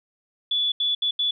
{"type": "tone bursts at uneven times", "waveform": "sine", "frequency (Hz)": 3441, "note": "A7", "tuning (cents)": -39, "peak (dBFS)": -20, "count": 4, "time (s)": [[0.51, 0.72], [0.8, 0.95], [1.02, 1.11], [1.19, 1.31]], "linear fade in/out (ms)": 5, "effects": []}